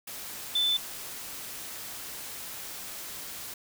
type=tone in noise; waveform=sine; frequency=3520 Hz; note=A7; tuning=in tune; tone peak=-23 dBFS; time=0.55-0.77 s; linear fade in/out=5 ms; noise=white; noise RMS=-40 dBFS; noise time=0.07-3.54 s; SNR=+14 dB; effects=none